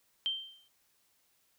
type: tone with exponential decay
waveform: sine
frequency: 3136 Hz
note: G7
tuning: in tune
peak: -27 dBFS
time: 0.26-0.68 s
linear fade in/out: 0 ms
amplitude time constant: 91 ms
effects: white hiss -72 dBFS RMS until 1.58 s